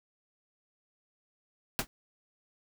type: noise with exponential decay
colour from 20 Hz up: pink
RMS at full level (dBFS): -23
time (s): 1.79-1.87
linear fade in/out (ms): 0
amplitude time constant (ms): 16
effects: none